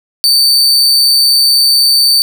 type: tone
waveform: 40% pulse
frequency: 4568 Hz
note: D8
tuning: 49 cents flat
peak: -5 dBFS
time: 0.24-2.22 s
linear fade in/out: 0 ms
effects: none